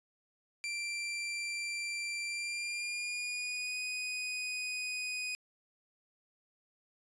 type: tone with pitch glide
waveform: sawtooth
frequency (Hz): 2357 to 2490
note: D7 to D#7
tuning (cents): +6 to +1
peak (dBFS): -32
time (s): 0.64-5.35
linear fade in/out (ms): 0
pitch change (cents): +95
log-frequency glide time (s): 2.27-3.79
effects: resampled to 22050 Hz